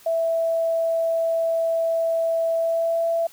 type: tone with pitch glide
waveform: sine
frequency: 659.3 to 667 Hz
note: E5 to E5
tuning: 0 to +20 cents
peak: -19 dBFS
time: 0.06-3.27 s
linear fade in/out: 5 ms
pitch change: +20 cents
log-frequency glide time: 2.54-3.07 s
effects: white hiss -50 dBFS RMS until 3.32 s